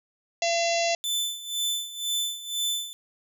harmonic tone, 679 Hz, F5, 49 cents flat, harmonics 1 / 3 / 4 / 5 / 6 / 7 / 8 / 9 / 10, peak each -24 / -34 / -31 / -36 / -35 / -36 / -38 / -35 / -36 dBFS, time 0.42-0.95 s, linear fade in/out 2 ms
sawtooth tone with tremolo, 3520 Hz, A7, in tune, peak -21 dBFS, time 1.04-2.93 s, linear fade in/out 0 ms, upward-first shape sine, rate 2 Hz, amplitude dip 80%
effects none

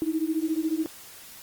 sine beating tone pair, 311.1 / 325.1 Hz, D#4 / E4, 0 / -24 cents, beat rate 14 Hz, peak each -27 / -27 dBFS, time 0.02-0.86 s, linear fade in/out 0 ms, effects white hiss -46 dBFS RMS until 1.42 s + Opus 24 kbps

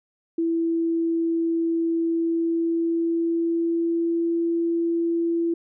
sine tone with pitch glide, 331.5 to 336.3 Hz, E4 to E4, +10 to +35 cents, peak -20 dBFS, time 0.38-5.54 s, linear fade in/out 5 ms, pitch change +25 cents, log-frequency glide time 2.02-4.37 s, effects none

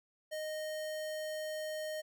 square tone, 619 Hz, D#5, 9 cents flat, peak -38 dBFS, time 0.31-2.02 s, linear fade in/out 20 ms, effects none

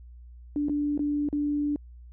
sine tone with dropouts, 292.3 Hz, D4, 8 cents flat, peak -24 dBFS, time 0.56-1.76 s, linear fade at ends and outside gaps 1 ms, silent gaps 0.685-0.695 / 0.977-0.993 / 1.288-1.328 s, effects added 60 Hz sine -44 dBFS peak until 2.12 s

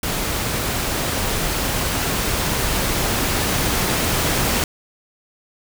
pink noise with level ramp, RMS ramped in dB -23 to -19 dBFS, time 0.03-4.64 s, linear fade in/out 2 ms, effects none

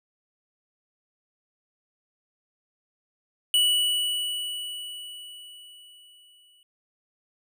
square tone with exponential decay, 2948 Hz, F#7, 7 cents flat, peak -18 dBFS, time 3.54-6.63 s, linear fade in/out 1 ms, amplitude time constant 670 ms, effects none

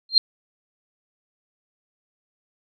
sine tone with exponential growth, 4186 Hz, C8, in tune, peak -7 dBFS, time 0.09-0.18 s, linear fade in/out 2 ms, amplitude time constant 18 ms, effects none

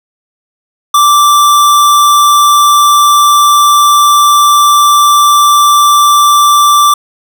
square tone, 1172 Hz, D6, 4 cents flat, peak -4 dBFS, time 0.94-6.94 s, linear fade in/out 5 ms, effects none

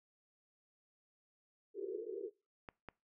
pink band-pass noise, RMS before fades -43 dBFS, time 1.74-2.31 s, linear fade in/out 50 ms, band 360 to 460 Hz, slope 96 dB/octave
clicks, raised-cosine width 0.5 ms, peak -32 dBFS, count 2, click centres 2.688 / 2.887 s
effects noise-tail reverb RT60 0.3 s tail -24 dB re dry

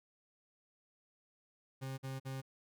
40% pulse tone bursts, 133.3 Hz, C3, 33 cents sharp, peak -39 dBFS, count 3, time 1.81-2.418 s, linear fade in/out 20 ms, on 170 ms, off 49 ms, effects none

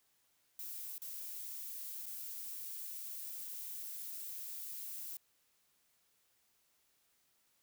violet noise with dropouts, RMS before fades -45 dBFS, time 0.59-5.17 s, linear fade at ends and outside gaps 2 ms, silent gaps 0.981-1.018 / 2.059-2.063 s, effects white hiss -75 dBFS RMS until 7.62 s

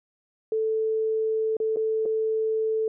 sine tone with dropouts, 440 Hz, A4, in tune, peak -22 dBFS, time 0.52-2.88 s, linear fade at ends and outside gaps 2 ms, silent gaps 1.568-1.601 / 1.761-1.769 / 2.055-2.059 s, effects none

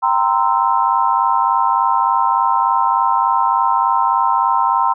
sine chord, C dominant seventh, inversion second, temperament equal with one note detuned, 784 / 932.3 / 1035.7 / 1318.5 Hz, G5 / Bb5 / C6 / E6, 0 / 0 / -18 / 0 cents, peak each -20 / -16 / -16 / -22 dBFS, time 0.02-4.94 s, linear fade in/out 20 ms, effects none

